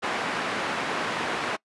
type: band-pass noise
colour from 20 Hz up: white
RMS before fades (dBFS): -29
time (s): 0.02-1.57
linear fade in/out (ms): 20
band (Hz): 180 to 1800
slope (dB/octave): 12
effects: noise-tail reverb RT60 0.1 s tail -23 dB re dry + resampled to 24000 Hz